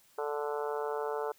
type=harmonic tone; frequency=146.83 Hz; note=D3; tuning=in tune; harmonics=3 / 4 / 5 / 6 / 7 / 8 / 9 / 10; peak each=-34 / -40 / -42 / -40 / -44 / -48 / -44 / -49 dBFS; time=0.18-1.32 s; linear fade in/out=5 ms; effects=white hiss -64 dBFS RMS until 1.38 s